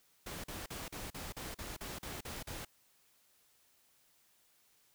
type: noise bursts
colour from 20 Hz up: pink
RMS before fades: -44 dBFS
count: 11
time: 0.26-2.65 s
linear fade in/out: 5 ms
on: 180 ms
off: 41 ms
effects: white hiss -70 dBFS RMS until 4.94 s